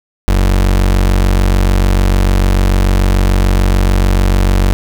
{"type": "tone", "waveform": "35% pulse", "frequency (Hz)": 46.8, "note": "F#1", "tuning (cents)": 20, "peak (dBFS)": -6, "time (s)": [0.28, 4.73], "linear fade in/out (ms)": 0, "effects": []}